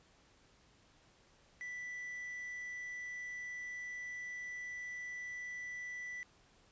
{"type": "tone with quantisation", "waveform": "triangle", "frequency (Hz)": 1975.5, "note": "B6", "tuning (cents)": 0, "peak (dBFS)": -40, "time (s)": [1.61, 6.23], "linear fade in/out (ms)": 0, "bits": 11, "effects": ["pink hiss -67 dBFS RMS until 6.71 s", "resampled to 16000 Hz"]}